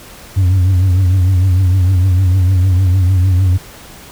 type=tone with vibrato; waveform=sine; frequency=92.5 Hz; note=F#2; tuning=in tune; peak=-5 dBFS; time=0.36-3.58 s; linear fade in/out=20 ms; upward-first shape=triangle; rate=6.6 Hz; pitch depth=91 cents each way; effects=tanh soft clip ceiling -7 dBFS + pink hiss -36 dBFS RMS until 4.11 s